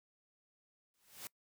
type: noise with exponential growth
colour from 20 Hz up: white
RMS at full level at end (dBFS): -43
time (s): 0.94-1.27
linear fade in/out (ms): 1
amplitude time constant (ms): 70
effects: noise-tail reverb RT60 0.1 s tail -23 dB re dry